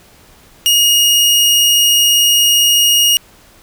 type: tone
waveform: sawtooth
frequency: 2867 Hz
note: F7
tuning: 45 cents sharp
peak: -5 dBFS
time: 0.66-3.17 s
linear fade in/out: 0 ms
effects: pink hiss -45 dBFS RMS until 3.62 s